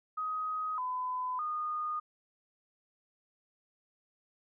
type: tone with pitch steps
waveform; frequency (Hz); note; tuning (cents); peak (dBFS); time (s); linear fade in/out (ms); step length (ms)
sine; 1257 / 1008 / 1228; D#6 / B5 / D#6; +17 / +35 / -23; -32; 0.17-2; 10; 610
effects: none